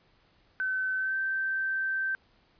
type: tone with pitch glide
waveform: sine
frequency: 1525 to 1556.1 Hz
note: G6 to G6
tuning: -48 to -13 cents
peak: -27 dBFS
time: 0.6-2.15 s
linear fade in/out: 0 ms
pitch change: +35 cents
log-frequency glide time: 0.96-1.17 s
effects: pink hiss -65 dBFS RMS until 2.59 s + resampled to 11025 Hz